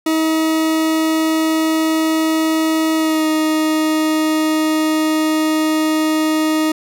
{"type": "tone with pitch glide", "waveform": "40% pulse", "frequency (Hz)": [318.4, 312.4], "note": ["D#4", "D#4"], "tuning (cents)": [40, 7], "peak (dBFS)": -13, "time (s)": [0.06, 6.72], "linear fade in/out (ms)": 5, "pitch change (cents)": -33, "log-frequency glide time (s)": [2.96, 3.27], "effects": []}